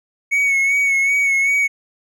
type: tone with vibrato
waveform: triangle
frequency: 2217 Hz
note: C#7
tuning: in tune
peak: -12 dBFS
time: 0.31-1.68 s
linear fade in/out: 20 ms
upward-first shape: sine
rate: 2.6 Hz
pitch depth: 36 cents each way
effects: none